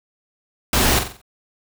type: noise with echo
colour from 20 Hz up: pink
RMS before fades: -17 dBFS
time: 0.73-0.99 s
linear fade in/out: 2 ms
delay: 45 ms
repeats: 5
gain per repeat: -7 dB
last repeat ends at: 1.215 s
effects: none